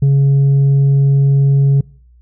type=tone with tanh clipping; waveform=triangle; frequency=138.59 Hz; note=C#3; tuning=in tune; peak=-8 dBFS; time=0.02-1.81 s; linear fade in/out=5 ms; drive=7 dB; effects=noise-tail reverb RT60 0.6 s tail -25 dB re dry + added 60 Hz sine -43 dBFS peak until 2.21 s